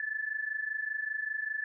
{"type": "tone pair together", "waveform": "sine", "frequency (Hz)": [1723, 1748.1], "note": ["A6", "A6"], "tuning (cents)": [-37, -12], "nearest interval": "unison", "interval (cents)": 25, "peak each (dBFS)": [-36, -34], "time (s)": [0, 1.64], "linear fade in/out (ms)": 2, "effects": []}